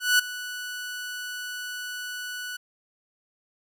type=tone with ADSR envelope; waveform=sawtooth; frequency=1480 Hz; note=F#6; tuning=in tune; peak=-12 dBFS; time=0-2.57 s; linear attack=190 ms; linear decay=9 ms; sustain=-17 dB; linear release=10 ms; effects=none